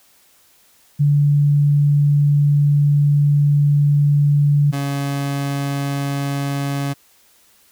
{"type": "tone pair in turn", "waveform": ["sine", "30% pulse"], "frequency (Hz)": [144.9, 140.29], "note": ["D3", "C#3"], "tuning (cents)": [-23, 21], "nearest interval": "minor second", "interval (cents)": 56, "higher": "first", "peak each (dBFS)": [-11, -17], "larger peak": "first", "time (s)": [[0.99, 4.72], [4.72, 6.94]], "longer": "first", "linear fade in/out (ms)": 20, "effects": ["white hiss -54 dBFS RMS until 7.71 s"]}